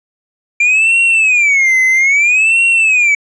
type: tone with vibrato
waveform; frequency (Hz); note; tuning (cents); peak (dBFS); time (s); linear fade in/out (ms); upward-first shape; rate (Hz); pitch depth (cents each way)
triangle; 2367; D7; +13; -6; 0.6-3.15; 5; sine; 0.61; 250
effects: resampled to 22050 Hz